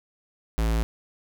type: tone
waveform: square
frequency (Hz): 55.5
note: A1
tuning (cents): +16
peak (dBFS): -22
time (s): 0.58-0.83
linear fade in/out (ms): 0
effects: none